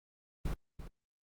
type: noise with echo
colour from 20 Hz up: brown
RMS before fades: -34 dBFS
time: 0.45-0.54 s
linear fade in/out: 5 ms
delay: 340 ms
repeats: 1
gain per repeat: -11 dB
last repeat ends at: 0.88 s
effects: Opus 24 kbps